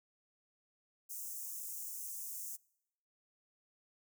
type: high-pass noise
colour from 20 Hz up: white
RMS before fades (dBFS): -44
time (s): 1.09-2.57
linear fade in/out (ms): 20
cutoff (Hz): 6100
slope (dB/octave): 48
effects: noise-tail reverb RT60 0.8 s tail -25 dB re dry